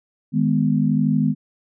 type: chord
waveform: sine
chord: G# minor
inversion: second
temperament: just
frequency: 155.74 / 207.7 / 249.2 Hz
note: D#3 / G#3 / B3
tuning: +2 / 0 / +16 cents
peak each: -20 dBFS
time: 0.32-1.35 s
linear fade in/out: 50 ms
effects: none